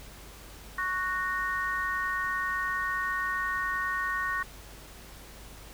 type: chord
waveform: sine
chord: F# major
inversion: second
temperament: just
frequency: 1110 / 1480 / 1850 Hz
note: C#6 / F#6 / A#6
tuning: +2 / 0 / -14 cents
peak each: -32 / -34 / -31 dBFS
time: 0.78-4.43 s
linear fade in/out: 5 ms
effects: added 50 Hz sine -49 dBFS peak until 5.73 s + pink hiss -49 dBFS RMS until 5.73 s